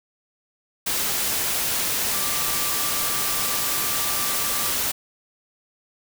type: tone in noise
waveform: sine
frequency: 1174.7 Hz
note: D6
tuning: in tune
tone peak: -34 dBFS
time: 2.13-4.71 s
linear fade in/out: 10 ms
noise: white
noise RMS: -24 dBFS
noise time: 0.86-4.92 s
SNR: -13 dB
effects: none